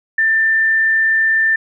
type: tone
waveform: sine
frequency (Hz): 1784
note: A6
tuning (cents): +23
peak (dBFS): -11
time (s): 0.18-1.56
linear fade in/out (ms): 5
effects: none